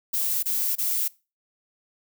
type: noise bursts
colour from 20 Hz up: violet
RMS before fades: -25 dBFS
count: 3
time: 0.13-1.082 s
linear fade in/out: 10 ms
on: 300 ms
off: 26 ms
effects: noise-tail reverb RT60 0.3 s tail -22 dB re dry